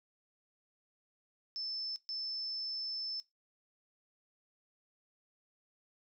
sine tone bursts at uneven times, 5274 Hz, E8, in tune, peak -37 dBFS, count 2, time 1.56-1.96 / 2.09-3.2 s, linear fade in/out 0 ms, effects noise-tail reverb RT60 0.2 s tail -17 dB re dry

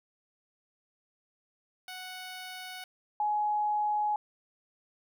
10% pulse / sine tone pair in turn, 740 / 840 Hz, F#5 / G#5, 0 / +19 cents, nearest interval major second, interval 219 cents, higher second, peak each -32 / -26 dBFS, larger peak second, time 1.88-2.84 / 3.2-4.16 s, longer neither, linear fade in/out 2 ms, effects none

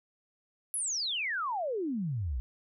sine exponential sweep, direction down, 11380 to 55.9 Hz, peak -30 dBFS, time 0.74-2.4 s, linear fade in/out 0 ms, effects none

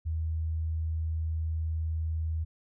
sine tone, 80.1 Hz, E2, 49 cents flat, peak -28 dBFS, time 0.05-2.45 s, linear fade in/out 20 ms, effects none

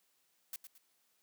blue noise with echo, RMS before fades -42 dBFS, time 0.53-0.56 s, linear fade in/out 2 ms, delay 110 ms, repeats 2, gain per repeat -9 dB, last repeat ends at 0.78 s, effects white hiss -75 dBFS RMS until 1.22 s + high-pass 150 Hz 12 dB/octave

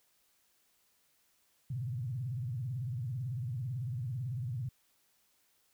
sine tone with vibrato, 123.47 Hz, B2, in tune, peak -34 dBFS, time 1.7-4.69 s, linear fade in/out 5 ms, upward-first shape sine, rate 18 Hz, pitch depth 240 cents each way, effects white hiss -72 dBFS RMS until 5.73 s

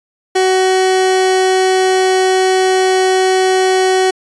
30% pulse tone, 375.1 Hz, F#4, 24 cents sharp, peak -7 dBFS, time 0.35-4.11 s, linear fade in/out 10 ms, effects resampled to 22050 Hz

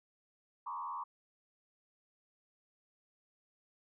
sine tone with frequency modulation, 1035 Hz, C6, 19 cents flat, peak -38 dBFS, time 0.66-1.04 s, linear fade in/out 10 ms, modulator 82.5 Hz, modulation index 1.5, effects none

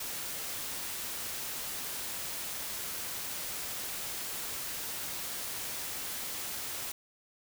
white noise, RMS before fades -38 dBFS, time 0-6.92 s, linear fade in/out 5 ms, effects none

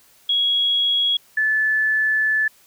sine tone pair in turn, 3322 / 1738.6 Hz, G#7 / A6, 0 / -21 cents, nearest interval major seventh, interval 1121 cents, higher first, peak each -16 dBFS, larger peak neither, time 0.29-1.17 / 1.37-2.48 s, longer second, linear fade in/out 5 ms, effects white hiss -54 dBFS RMS until 2.66 s

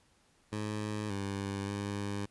15% pulse tone with pitch steps, 106 / 99.1 / 101.2 Hz, G#2 / G2 / G#2, +36 / +19 / -44 cents, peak -28 dBFS, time 0.52-2.26 s, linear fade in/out 10 ms, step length 580 ms, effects pink hiss -68 dBFS RMS until 2.3 s + resampled to 24000 Hz

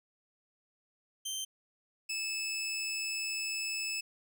20% pulse tone pair in turn, 3126 / 2614 Hz, G7 / E7, -6 / -15 cents, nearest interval minor third, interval 309 cents, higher first, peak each -30 / -29 dBFS, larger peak second, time 1.25-1.45 / 2.09-4.01 s, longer second, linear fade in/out 10 ms, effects none

